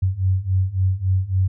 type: beating tone pair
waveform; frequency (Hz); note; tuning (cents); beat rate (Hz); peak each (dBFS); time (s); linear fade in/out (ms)
sine; 92.2 / 95.8; F#2 / G2; -6 / -39; 3.6; -21 / -19; 0.02-1.48; 10
effects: none